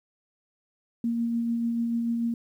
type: tone with tremolo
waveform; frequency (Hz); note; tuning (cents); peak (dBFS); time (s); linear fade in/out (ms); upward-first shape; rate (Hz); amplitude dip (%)
sine; 233.1; A#3; 0; -23; 1.04-2.34; 2; sine; 6.8; 25
effects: 10-bit